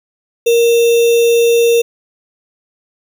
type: tone with sample-and-hold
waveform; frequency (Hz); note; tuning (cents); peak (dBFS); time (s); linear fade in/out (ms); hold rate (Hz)
sine; 467.9; A#4; +6; -7; 0.46-1.82; 10; 3150
effects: none